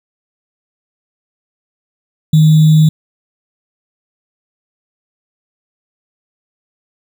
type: tone with sample-and-hold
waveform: sine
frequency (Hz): 156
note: D#3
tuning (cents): +5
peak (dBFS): -4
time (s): 2.33-2.89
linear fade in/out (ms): 5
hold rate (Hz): 3675
effects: none